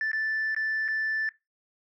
sine tone with dropouts, 1760 Hz, A6, in tune, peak -24 dBFS, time 0.01-1.29 s, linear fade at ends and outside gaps 1 ms, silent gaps 0.116-0.131 / 0.547-0.564 / 0.88-0.885 s, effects noise-tail reverb RT60 0.2 s tail -20 dB re dry + tanh soft clip ceiling -23 dBFS

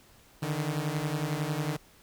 sawtooth beating tone pair, 145.7 / 156.7 Hz, D3 / D#3, -13 / +13 cents, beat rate 11 Hz, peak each -28 dBFS, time 0.42-1.77 s, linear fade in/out 10 ms, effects pink hiss -58 dBFS RMS until 2.02 s

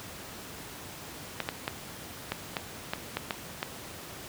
clicks, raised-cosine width 0.3 ms, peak -13 dBFS, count 9, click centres 1.403 / 1.489 / 1.679 / 2.32 / 2.568 / 2.935 / 3.17 / 3.308 / 3.629 s, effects pink hiss -43 dBFS RMS until 4.28 s + high-pass 80 Hz 12 dB/octave

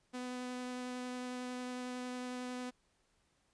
sawtooth tone with vibrato, 250 Hz, B3, 21 cents sharp, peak -36 dBFS, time 0.13-2.71 s, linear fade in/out 20 ms, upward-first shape triangle, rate 11 Hz, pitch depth 9 cents each way, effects pink hiss -75 dBFS RMS until 3.53 s + resampled to 22050 Hz

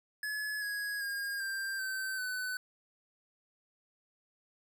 square tone with pitch steps, 1704 / 1662.2 / 1621.4 / 1581.6 / 1542.8 / 1505 Hz, G#6 / G#6 / G#6 / G6 / G6 / F#6, +44 / +1 / -42 / +15 / -28 / +29 cents, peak -35 dBFS, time 0.23-2.57 s, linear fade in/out 2 ms, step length 390 ms, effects none

